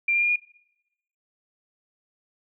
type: tone with pitch steps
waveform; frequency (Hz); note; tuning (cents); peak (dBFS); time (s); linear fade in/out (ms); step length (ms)
sine; 2376 / 2395 / 2415 / 2434; D7 / D7 / D7 / D#7; +20 / +33 / +48 / -39; -19; 0.08-0.36; 5; 70
effects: noise-tail reverb RT60 0.9 s tail -25 dB re dry